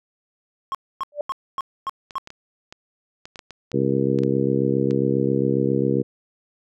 triangle tone bursts, 1080 Hz, C#6, 45 cents flat, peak -21 dBFS, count 6, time 0.72-2.182 s, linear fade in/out 0 ms, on 27 ms, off 260 ms
sine tone with exponential growth, 587.3 Hz, D5, in tune, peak -18 dBFS, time 1.12-1.21 s, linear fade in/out 2 ms, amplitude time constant 19 ms
clicks, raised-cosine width 0.2 ms, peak -21 dBFS, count 12, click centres 2.108 / 2.274 / 2.304 / 2.725 / 3.255 / 3.358 / 3.392 / 3.507 / 3.717 / 4.188 / 4.235 / 4.909 s
harmonic tone, 67.4 Hz, C#2, 48 cents flat, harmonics 2 / 3 / 4 / 5 / 6 / 7, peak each -25 / -25 / -25 / -25 / -25 / -25 dBFS, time 3.73-6.03 s, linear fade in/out 20 ms
effects none

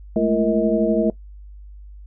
sine tone cluster, 211.3 / 223.3 / 339.4 / 465.4 / 634 Hz, G#3 / A3 / F4 / A#4 / D#5, +30 / +26 / -49 / -3 / +32 cents, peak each -22 dBFS, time 0.16-1.1 s, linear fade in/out 2 ms, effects noise-tail reverb RT60 0.1 s tail -20 dB re dry + added 50 Hz sine -37 dBFS peak until 2.06 s

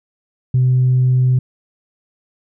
sine tone, 127.5 Hz, C3, 44 cents flat, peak -9 dBFS, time 0.54-1.39 s, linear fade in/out 5 ms, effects tanh soft clip ceiling -7 dBFS

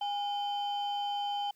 sine tone pair together, 816 / 3077 Hz, G#5 / G7, -31 / -33 cents, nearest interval octave + major seventh, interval 2298 cents, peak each -30 / -37 dBFS, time 0.01-1.51 s, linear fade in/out 5 ms, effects tanh soft clip ceiling -27 dBFS + white hiss -70 dBFS RMS until 1.55 s

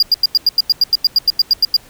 triangle tone bursts, 4824 Hz, D8, 46 cents sharp, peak -6 dBFS, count 16, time 0-1.766 s, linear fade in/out 2 ms, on 26 ms, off 90 ms, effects pink hiss -44 dBFS RMS until 1.89 s

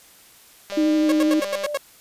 click train, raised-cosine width 0.2 ms, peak -18 dBFS, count 193, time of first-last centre 0.7-1.66 s, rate 200 Hz
sine tone with pitch glide, 595 to 591.2 Hz, D5 to D5, +22 to +11 cents, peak -26 dBFS, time 0.72-1.76 s, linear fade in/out 2 ms, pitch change -11 cents, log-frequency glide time 1.3-1.4 s
sine tone with vibrato, 310 Hz, D#4, 6 cents flat, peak -16 dBFS, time 0.77-1.4 s, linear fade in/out 5 ms, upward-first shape sine, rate 12 Hz, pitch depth 19 cents each way
sawtooth tone bursts, 549 Hz, C#5, 17 cents flat, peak -18 dBFS, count 7, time 1.09-1.774 s, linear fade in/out 2 ms, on 30 ms, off 79 ms
effects white hiss -50 dBFS RMS until 2 s + resampled to 32000 Hz

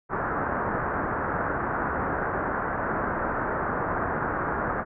white low-pass noise, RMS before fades -28 dBFS, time 0.09-4.85 s, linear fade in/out 50 ms, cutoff 1600 Hz, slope 48 dB/octave, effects none

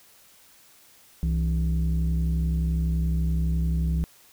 sine tone pair together, 65.5 / 164.81 Hz, C2 / E3, +2 / 0 cents, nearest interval octave + major third, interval 1598 cents, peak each -21 / -24 dBFS, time 1.23-4.04 s, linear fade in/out 0 ms, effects tanh soft clip ceiling -18 dBFS + white hiss -55 dBFS RMS until 4.32 s

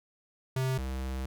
square tone pair in turn, 130.81 / 65.41 Hz, C3 / C2, 0 / 0 cents, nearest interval octave, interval 1200 cents, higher first, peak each -28 / -33 dBFS, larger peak first, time 0.56-0.78 / 0.78-1.26 s, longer second, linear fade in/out 5 ms, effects none

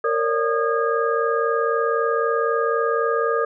sine tone cluster, 461.1 / 545 / 585 / 1227 / 1636 Hz, A#4 / C#5 / D5 / D#6 / G#6, -19 / -29 / -7 / -25 / -26 cents, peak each -21 / -29 / -27 / -23 / -29 dBFS, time 0.04-3.45 s, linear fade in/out 5 ms, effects none

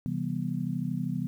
sine chord, C major seventh, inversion none, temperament just, 130.81 / 163.52 / 196.22 / 245.3 Hz, C3 / E3 / G3 / B3, 0 / -14 / +2 / -12 cents, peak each -35 / -32 / -35 / -34 dBFS, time 0.06-1.27 s, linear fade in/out 0 ms, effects 10-bit

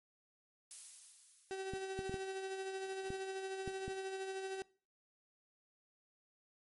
violet noise with exponential decay, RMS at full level -44 dBFS, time 0.71-2.46 s, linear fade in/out 0 ms, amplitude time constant 380 ms
35% pulse tone with tremolo, 383.4 Hz, G4, 38 cents flat, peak -37 dBFS, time 1.51-4.62 s, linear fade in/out 0 ms, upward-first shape sine, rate 13 Hz, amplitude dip 40%
clicks, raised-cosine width 3 ms, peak -30 dBFS, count 7, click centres 1.736 / 1.991 / 2.095 / 2.142 / 3.104 / 3.677 / 3.88 s
effects noise-tail reverb RT60 0.4 s tail -22 dB re dry + MP3 48 kbps

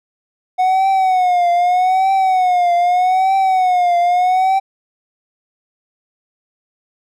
triangle tone with vibrato, 734 Hz, F#5, 14 cents flat, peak -9 dBFS, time 0.58-4.6 s, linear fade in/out 20 ms, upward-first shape triangle, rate 0.81 Hz, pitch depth 100 cents each way, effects none

